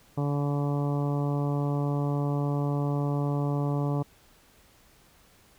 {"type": "harmonic tone", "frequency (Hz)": 143.6, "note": "D3", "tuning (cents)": -39, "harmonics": [1, 2, 3, 4, 5, 6, 7, 8], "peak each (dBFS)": [-26, -32, -36, -38, -40, -42, -43, -44], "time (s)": [0.17, 4.03], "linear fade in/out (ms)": 10, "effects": ["pink hiss -59 dBFS RMS until 5.58 s"]}